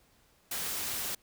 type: noise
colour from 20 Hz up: white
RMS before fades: -35 dBFS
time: 0.51-1.15 s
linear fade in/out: 5 ms
effects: pink hiss -66 dBFS RMS until 1.22 s